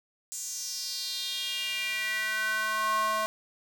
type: tone with high-pass filter sweep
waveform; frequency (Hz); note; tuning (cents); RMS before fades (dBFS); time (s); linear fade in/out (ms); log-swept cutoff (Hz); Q
square; 216.5; A3; -28; -31; 0.32-3.26; 0; 7300 to 860; 4.1
effects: none